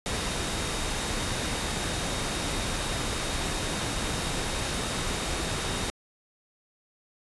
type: tone in noise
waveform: sine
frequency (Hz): 3729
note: A#7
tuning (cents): 0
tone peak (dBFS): -41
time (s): 0.06-5.9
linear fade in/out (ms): 0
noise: pink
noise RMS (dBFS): -30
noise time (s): 0.06-5.9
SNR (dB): -14
effects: resampled to 24000 Hz

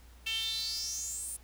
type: tone with high-pass filter sweep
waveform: sawtooth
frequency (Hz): 447.1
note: A4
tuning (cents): +28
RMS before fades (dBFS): -36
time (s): 0.26-1.37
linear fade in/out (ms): 10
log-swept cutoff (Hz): 2800 to 9800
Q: 8.1
effects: added 60 Hz sine -53 dBFS peak until 1.43 s + pink hiss -61 dBFS RMS until 1.43 s

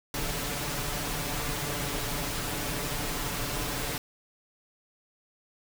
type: noise with comb filter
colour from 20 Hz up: pink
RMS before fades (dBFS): -32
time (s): 0.14-3.98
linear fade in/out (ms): 2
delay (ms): 6.9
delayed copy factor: +0.65
effects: none

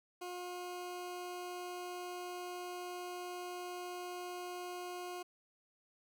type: tone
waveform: 20% pulse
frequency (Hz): 357.7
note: F4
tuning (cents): +41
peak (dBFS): -37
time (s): 0.21-5.23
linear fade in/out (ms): 10
effects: none

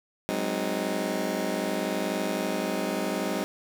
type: chord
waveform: 20% pulse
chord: Ab dominant seventh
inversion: third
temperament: just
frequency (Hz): 186.89 / 207.7 / 259.6 / 311.5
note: Gb3 / Ab3 / C4 / Eb4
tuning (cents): +18 / 0 / -13 / +2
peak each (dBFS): -28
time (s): 0.29-3.44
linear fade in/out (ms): 0
effects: none

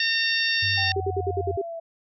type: harmonic tone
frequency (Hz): 912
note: A#5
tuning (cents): -38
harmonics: 2 / 3 / 4 / 5 / 6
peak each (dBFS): -25 / -27 / -28 / -29 / -30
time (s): 0-0.92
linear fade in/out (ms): 2
type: tone with pitch glide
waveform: sine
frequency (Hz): 98 to 90.39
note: G2 to F#2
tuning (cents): 0 to -40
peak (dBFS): -29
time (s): 0.62-1.57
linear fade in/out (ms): 10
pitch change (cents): -140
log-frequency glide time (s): 0.74-0.94
type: exponential sweep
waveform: sine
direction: down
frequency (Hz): 784 to 659.3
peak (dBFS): -31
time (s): 0.77-1.8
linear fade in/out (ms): 10
type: tone bursts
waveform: sine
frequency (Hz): 394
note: G4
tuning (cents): +9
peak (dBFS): -22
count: 7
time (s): 0.96-1.616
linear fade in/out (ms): 5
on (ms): 44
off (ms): 58
effects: none

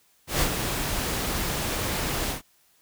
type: noise with ADSR envelope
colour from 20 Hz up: pink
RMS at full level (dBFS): -22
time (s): 0.27-2.42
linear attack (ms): 140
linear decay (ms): 73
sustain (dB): -6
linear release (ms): 120
effects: white hiss -63 dBFS RMS until 2.81 s

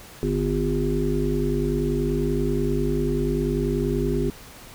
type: harmonic tone with a mistuned harmonic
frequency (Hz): 50.3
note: G1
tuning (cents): +45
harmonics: 1 / 3 / 5 / 7 / 8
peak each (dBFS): -27 / -27 / -27 / -27 / -27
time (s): 0.23-4.3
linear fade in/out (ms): 0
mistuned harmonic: 1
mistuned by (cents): +29
effects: pink hiss -44 dBFS RMS until 4.74 s

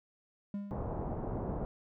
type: tone with exponential decay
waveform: triangle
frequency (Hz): 201.8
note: G#3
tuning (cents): -49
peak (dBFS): -31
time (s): 0.54-1.14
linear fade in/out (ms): 2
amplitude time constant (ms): 130
type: low-pass noise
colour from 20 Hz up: pink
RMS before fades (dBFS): -37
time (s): 0.71-1.65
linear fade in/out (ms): 0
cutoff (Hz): 900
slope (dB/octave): 24
effects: none

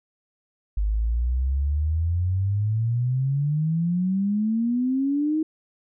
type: exponential sweep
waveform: sine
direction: up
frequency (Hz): 50 to 318.6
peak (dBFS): -20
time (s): 0.77-5.43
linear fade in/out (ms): 5
effects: none

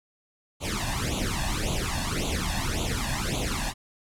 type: noise with flanger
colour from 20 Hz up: pink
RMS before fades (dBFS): -28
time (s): 0.6-3.74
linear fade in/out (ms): 50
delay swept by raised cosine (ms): 0.28 to 1.16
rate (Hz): 1.8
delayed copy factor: +0.9
effects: low-pass 10000 Hz 12 dB/octave

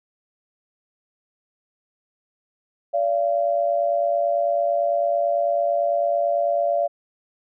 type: tone pair together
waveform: sine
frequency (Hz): 576 / 685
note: D5 / F5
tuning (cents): -34 / -34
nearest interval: minor third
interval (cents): 300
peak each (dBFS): -21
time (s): 2.93-6.88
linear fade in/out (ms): 20
effects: none

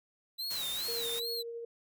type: tone with vibrato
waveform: 45% pulse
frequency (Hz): 3949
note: B7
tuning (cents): -1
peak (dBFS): -34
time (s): 0.38-1.43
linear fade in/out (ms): 20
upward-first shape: sine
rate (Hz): 2.4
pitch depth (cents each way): 160
type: noise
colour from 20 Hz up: white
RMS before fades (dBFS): -41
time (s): 0.5-1.2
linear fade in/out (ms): 10
type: tone with tremolo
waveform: sine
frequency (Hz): 466.2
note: A#4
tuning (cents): 0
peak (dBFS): -37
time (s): 0.88-1.65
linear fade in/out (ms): 5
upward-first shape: triangle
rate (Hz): 12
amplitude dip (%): 30
effects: none

